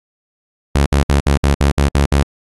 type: tone bursts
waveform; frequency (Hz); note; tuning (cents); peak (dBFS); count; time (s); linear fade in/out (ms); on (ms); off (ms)
sawtooth; 70.5; C#2; +30; -6; 9; 0.75-2.228; 5; 110; 61
effects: AAC 32 kbps